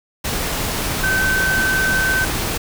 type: tone in noise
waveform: sine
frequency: 1537 Hz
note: G6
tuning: 35 cents flat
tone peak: -16 dBFS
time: 1.03-2.25 s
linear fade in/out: 10 ms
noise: pink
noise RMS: -22 dBFS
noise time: 0.24-2.58 s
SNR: +3 dB
effects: none